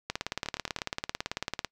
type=two click trains; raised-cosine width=0.2 ms; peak=-19 / -13 dBFS; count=4 / 29; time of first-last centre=0.46-0.788 / 0.1-1.647 s; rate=9.16 / 18.1 Hz; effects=noise-tail reverb RT60 0.1 s tail -26 dB re dry